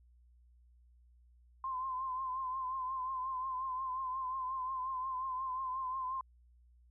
sine tone with vibrato, 1039 Hz, C6, 12 cents flat, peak -35 dBFS, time 1.64-6.21 s, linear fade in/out 2 ms, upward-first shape triangle, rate 5.6 Hz, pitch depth 59 cents each way, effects added 60 Hz sine -61 dBFS peak until 6.9 s

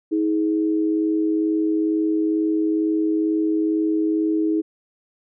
sine tone pair together, 318.3 / 420.5 Hz, D#4 / G#4, +39 / +22 cents, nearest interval perfect fourth, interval 483 cents, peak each -18 / -26 dBFS, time 0.11-4.62 s, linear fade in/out 20 ms, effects none

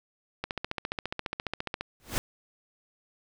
click train, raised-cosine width 0.3 ms, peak -15 dBFS, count 21, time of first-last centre 0.44-1.81 s, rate 14.6 Hz
pink noise with exponential growth, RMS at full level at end -26 dBFS, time 2-2.18 s, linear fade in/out 0 ms, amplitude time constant 37 ms
effects none

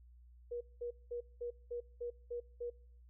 sine tone bursts, 479.9 Hz, B4, 50 cents flat, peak -38 dBFS, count 8, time 0.51-2.702 s, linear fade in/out 10 ms, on 99 ms, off 200 ms, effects noise-tail reverb RT60 0.6 s tail -24 dB re dry + added 60 Hz sine -57 dBFS peak until 3.09 s

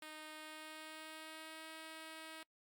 5% pulse tone with pitch glide, 309.6 to 318.5 Hz, D#4 to D#4, -9 to +41 cents, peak -38 dBFS, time 0.02-2.43 s, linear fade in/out 2 ms, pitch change +50 cents, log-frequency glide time 0.36-1.71 s, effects noise-tail reverb RT60 0.1 s tail -25 dB re dry + Opus 48 kbps

